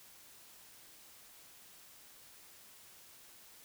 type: silence
effects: white hiss -58 dBFS RMS until 3.64 s